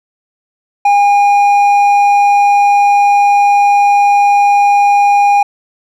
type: tone with hard clipping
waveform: sine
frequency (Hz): 812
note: G#5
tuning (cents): -39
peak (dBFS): -7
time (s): 0.85-5.43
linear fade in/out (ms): 5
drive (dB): 5
effects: none